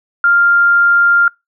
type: tone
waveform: sine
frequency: 1396.9 Hz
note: F6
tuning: in tune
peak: -7 dBFS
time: 0.24-1.28 s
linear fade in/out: 2 ms
effects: noise-tail reverb RT60 0.2 s tail -25 dB re dry